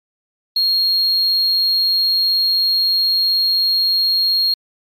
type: tone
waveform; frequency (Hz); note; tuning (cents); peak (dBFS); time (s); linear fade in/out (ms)
sine; 4261; C8; +31; -10; 0.56-4.54; 5
effects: tanh soft clip ceiling -12 dBFS + MP3 64 kbps